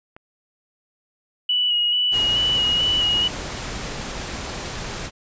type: click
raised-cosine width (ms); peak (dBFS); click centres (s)
0.5; -26; 0.165
type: tone with vibrato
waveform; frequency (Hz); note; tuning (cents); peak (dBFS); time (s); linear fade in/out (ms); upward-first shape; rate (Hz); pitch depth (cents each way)
sine; 2926; F#7; -20; -17; 1.49-3.28; 5; square; 2.3; 20
type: noise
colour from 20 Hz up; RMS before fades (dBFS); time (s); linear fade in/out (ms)
pink; -30; 2.11-5.11; 50
effects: resampled to 16000 Hz